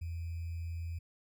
sine tone with sample-and-hold, 83.7 Hz, E2, 27 cents sharp, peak -36 dBFS, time 0.01-0.99 s, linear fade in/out 10 ms, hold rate 2450 Hz, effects none

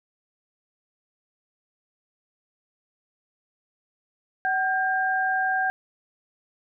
sine tone pair together, 755.1 / 1600 Hz, F#5 / G6, +35 / +35 cents, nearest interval octave + minor second, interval 1300 cents, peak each -24 dBFS, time 4.45-5.7 s, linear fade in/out 0 ms, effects none

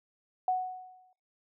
sine tone with exponential decay, 740 Hz, F#5, in tune, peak -23 dBFS, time 0.48-1.13 s, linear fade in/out 2 ms, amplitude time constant 140 ms, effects noise-tail reverb RT60 0.3 s tail -24 dB re dry

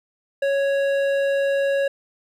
triangle tone with hard clipping, 554.4 Hz, C#5, in tune, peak -20 dBFS, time 0.42-1.88 s, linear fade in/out 5 ms, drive 14 dB, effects none

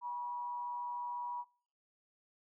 sine tone with frequency modulation, 969 Hz, B5, 33 cents flat, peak -37 dBFS, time 0.01-1.45 s, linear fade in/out 50 ms, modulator 144 Hz, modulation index 0.28, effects noise-tail reverb RT60 0.5 s tail -26 dB re dry

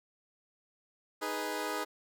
15% pulse chord, G# minor, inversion second, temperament equal, 311.1 / 415.3 / 493.9 Hz, D#4 / G#4 / B4, 0 / 0 / 0 cents, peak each -32 / -31 / -32 dBFS, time 1.21-1.85 s, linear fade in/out 20 ms, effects none

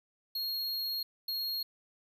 square tone bursts at uneven times, 4279 Hz, C8, 38 cents sharp, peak -33 dBFS, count 2, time 0.35-1.03 / 1.28-1.63 s, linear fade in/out 5 ms, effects none

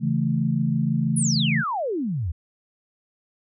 sine chord, A major, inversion first, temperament equal, 138.59 / 164.81 / 220 Hz, C#3 / E3 / A3, 0 / 0 / 0 cents, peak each -24 dBFS, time 0-1.64 s, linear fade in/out 50 ms
sine exponential sweep, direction down, 10800 to 73.42 Hz, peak -23 dBFS, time 1.16-2.32 s, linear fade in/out 10 ms
effects none

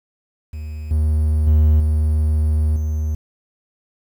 triangle tone with level steps, 76.8 Hz, D#2, 22 cents flat, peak -24 / -12 / -8 / -12 / -16 dBFS, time 0.53-3.15 s, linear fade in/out 5 ms, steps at 0.91 / 1.47 / 1.8 / 2.76 s, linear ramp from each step 2 ms, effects 8-bit

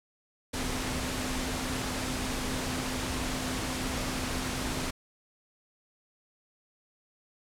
sine tone in noise, 255.8 Hz, C4, 39 cents flat, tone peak -37 dBFS, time 0.53-4.91 s, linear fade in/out 10 ms, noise pink, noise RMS -33 dBFS, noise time 0.53-4.91 s, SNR -7 dB, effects low-pass 10000 Hz 12 dB/octave

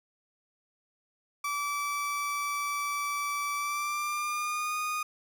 30% pulse tone with pitch glide, 1156 to 1231.8 Hz, D6 to D#6, -28 to -18 cents, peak -27 dBFS, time 1.44-5.03 s, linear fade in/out 5 ms, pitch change +110 cents, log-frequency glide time 3.55-4.76 s, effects none

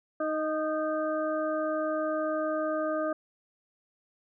harmonic tone with a mistuned harmonic, 311.1 Hz, D#4, in tune, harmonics 1 / 2 / 4 / 5, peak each -33 / -29 / -35 / -40 dBFS, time 0.2-3.13 s, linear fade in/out 5 ms, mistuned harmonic 4, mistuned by -21 cents, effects none

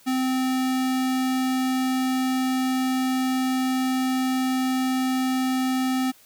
square tone, 259 Hz, C4, 17 cents flat, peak -22 dBFS, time 0.06-6.12 s, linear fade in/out 20 ms, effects white hiss -54 dBFS RMS until 6.25 s

